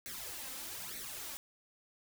white noise with flanger, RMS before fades -44 dBFS, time 0.06-1.37 s, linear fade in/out 0 ms, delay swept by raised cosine 0.49 to 3.89 ms, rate 1.1 Hz, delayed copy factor +0.75, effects none

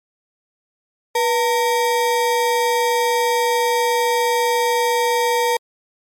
square ring-modulated tone, 698.5 Hz, F5, in tune, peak -13 dBFS, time 1.15-5.57 s, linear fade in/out 5 ms, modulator 214 Hz, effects MP3 64 kbps

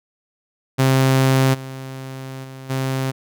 sawtooth tone with level steps, 132.6 Hz, C3, 23 cents sharp, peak -9 / -26 / -30 / -16 dBFS, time 0.78-3.12 s, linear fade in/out 20 ms, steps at 1.53 / 2.43 / 2.69 s, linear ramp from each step 20 ms, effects none

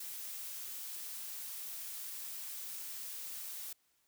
blue noise, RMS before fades -44 dBFS, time 0-3.73 s, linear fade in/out 5 ms, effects white hiss -75 dBFS RMS until 4.07 s

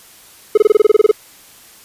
triangle tone bursts, 425.8 Hz, G#4, 43 cents sharp, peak -3 dBFS, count 12, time 0.55-1.114 s, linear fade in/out 5 ms, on 25 ms, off 24 ms, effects white hiss -43 dBFS RMS until 1.84 s + resampled to 32000 Hz

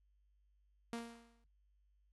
sawtooth tone with exponential decay, 233.1 Hz, A#3, in tune, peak -35 dBFS, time 0.93-1.44 s, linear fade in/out 0 ms, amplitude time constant 110 ms, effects added 50 Hz sine -70 dBFS peak until 2.12 s + AAC 32 kbps

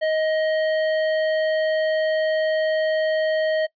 sine tone with tanh clipping, 628 Hz, D#5, 16 cents sharp, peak -21 dBFS, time 0.01-3.67 s, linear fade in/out 20 ms, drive 15 dB, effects noise-tail reverb RT60 0.1 s tail -21 dB re dry + resampled to 11025 Hz

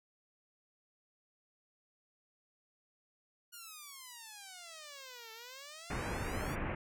5% pulse exponential two-way sweep, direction down then up, 1450 to 440 to 1178 Hz, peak -37 dBFS, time 3.52-6.56 s, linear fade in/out 20 ms, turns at 5.32 s
pink low-pass noise, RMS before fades -38 dBFS, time 5.9-6.75 s, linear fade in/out 5 ms, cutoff 2500 Hz, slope 48 dB/octave
effects none

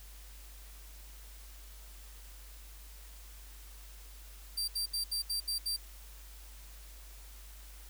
sawtooth tone bursts, 4699 Hz, D8, in tune, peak -29 dBFS, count 7, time 4.57-5.766 s, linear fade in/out 10 ms, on 110 ms, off 71 ms, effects added 50 Hz sine -49 dBFS peak until 7.89 s + white hiss -56 dBFS RMS until 7.89 s

